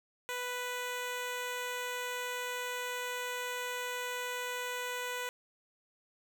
10% pulse tone, 494.5 Hz, B4, 2 cents sharp, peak -27 dBFS, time 0.29-5.29 s, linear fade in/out 0 ms, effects none

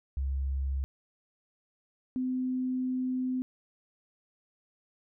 sine tone pair in turn, 67.7 / 255.6 Hz, C#2 / C4, -40 / -40 cents, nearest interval octave + major seventh, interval 2300 cents, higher second, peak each -28 dBFS, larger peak neither, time 0.17-0.84 / 2.16-3.42 s, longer second, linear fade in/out 0 ms, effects none

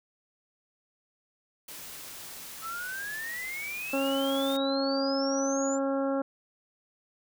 white noise, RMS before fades -43 dBFS, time 1.68-4.57 s, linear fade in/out 5 ms
sine exponential sweep, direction up, 1291 to 7290 Hz, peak -34 dBFS, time 2.61-5.79 s, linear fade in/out 50 ms
harmonic tone, 272.9 Hz, C#4, 27 cents flat, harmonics 1 / 2 / 3 / 4 / 5 / 6, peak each -29 / -29 / -38 / -42 / -39 / -50 dBFS, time 3.93-6.22 s, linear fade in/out 5 ms
effects none

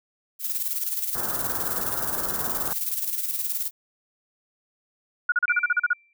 violet noise with tremolo, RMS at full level -26 dBFS, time 0.39-3.71 s, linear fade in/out 50 ms, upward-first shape square, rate 19 Hz, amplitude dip 50%
white low-pass noise, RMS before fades -35 dBFS, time 1.15-2.73 s, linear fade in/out 2 ms, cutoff 1600 Hz, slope 48 dB/octave
sine tone bursts, 1446 Hz, F#6, 40 cents flat, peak -17 dBFS, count 10, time 5.29-5.933 s, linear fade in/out 5 ms, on 31 ms, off 37 ms
sine tone with exponential decay, 2349 Hz, D7, in tune, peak -23 dBFS, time 5.48-6.13 s, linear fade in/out 1 ms, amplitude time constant 140 ms
effects none

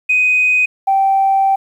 sine tone pair in turn, 2501 / 778.7 Hz, D#7 / G5, +8 / -12 cents, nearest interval octave + minor sixth, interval 2020 cents, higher first, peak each -9 / -9 dBFS, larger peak neither, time 0.09-0.66 / 0.87-1.56 s, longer second, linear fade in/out 10 ms, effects tanh soft clip ceiling -5 dBFS + 8-bit

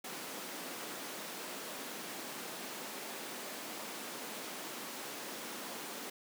pink high-pass noise, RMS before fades -44 dBFS, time 0.04-6.1 s, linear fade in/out 5 ms, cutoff 220 Hz, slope 24 dB/octave, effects none

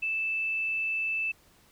sine tone, 2637 Hz, E7, in tune, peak -27 dBFS, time 0.02-1.32 s, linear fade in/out 10 ms, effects pink hiss -61 dBFS RMS until 1.71 s

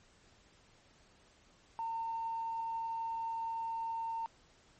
triangle tone with tanh clipping, 910 Hz, A#5, 42 cents flat, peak -35 dBFS, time 1.79-4.26 s, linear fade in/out 0 ms, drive 4 dB, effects pink hiss -65 dBFS RMS until 4.79 s + MP3 32 kbps

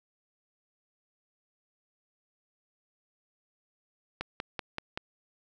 click train, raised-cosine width 0.3 ms, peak -17 dBFS, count 5, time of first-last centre 4.21-4.975 s, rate 5.23 Hz, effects none

